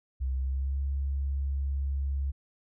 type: tone with pitch glide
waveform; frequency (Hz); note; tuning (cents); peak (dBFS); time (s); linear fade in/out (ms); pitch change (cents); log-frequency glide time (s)
sine; 65.3 to 68.86; C2 to C#2; -3 to -11; -27; 0.2-2.32; 20; +92; 0.36-0.8
effects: none